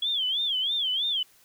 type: tone with vibrato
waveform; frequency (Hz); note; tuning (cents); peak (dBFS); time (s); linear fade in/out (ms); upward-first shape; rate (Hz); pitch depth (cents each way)
sine; 3295; G#7; -14; -24; 0.02-1.23; 5; sine; 3.1; 170
effects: white hiss -59 dBFS RMS until 1.44 s